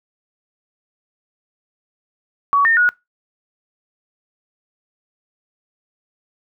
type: tone with pitch steps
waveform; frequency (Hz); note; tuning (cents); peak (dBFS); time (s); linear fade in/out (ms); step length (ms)
sine; 1129 / 1822 / 1454; C#6 / A#6 / F#6; +31 / -40 / -31; -11; 2.53-2.89; 0; 120
effects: noise-tail reverb RT60 0.2 s tail -23 dB re dry